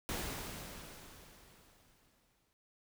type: noise with exponential decay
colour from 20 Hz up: pink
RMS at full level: -38 dBFS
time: 0.09-2.53 s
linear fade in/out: 0 ms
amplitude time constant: 530 ms
effects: none